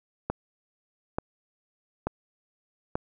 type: click train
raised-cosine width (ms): 1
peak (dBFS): -13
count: 4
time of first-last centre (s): 0.3-2.955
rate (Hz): 1.13
effects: none